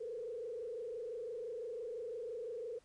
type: tone with frequency modulation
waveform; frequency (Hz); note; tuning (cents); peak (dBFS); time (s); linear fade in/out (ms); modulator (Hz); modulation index
sine; 466.2; A#4; 0; -40; 0-2.79; 10; 25.9; 1.4
effects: pink hiss -70 dBFS RMS until 2.84 s + resampled to 22050 Hz